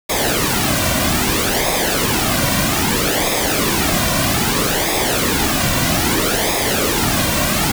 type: noise with flanger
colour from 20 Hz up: pink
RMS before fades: -17 dBFS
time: 0.09-7.72 s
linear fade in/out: 10 ms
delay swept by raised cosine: 0.68 to 2.38 ms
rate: 0.62 Hz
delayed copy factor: -0.65
effects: none